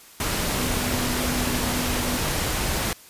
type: tone in noise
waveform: sine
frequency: 246.9 Hz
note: B3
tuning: in tune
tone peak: -29 dBFS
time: 0.58-2.18 s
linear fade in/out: 2 ms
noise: pink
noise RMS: -25 dBFS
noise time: 0.2-2.93 s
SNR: -7 dB
effects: white hiss -48 dBFS RMS until 3.09 s + resampled to 32000 Hz